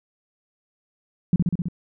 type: tone with echo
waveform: sine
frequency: 174.61 Hz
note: F3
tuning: in tune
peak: -13 dBFS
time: 1.33-1.36 s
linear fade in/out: 2 ms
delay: 65 ms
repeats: 5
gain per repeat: -2 dB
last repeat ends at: 1.685 s
effects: none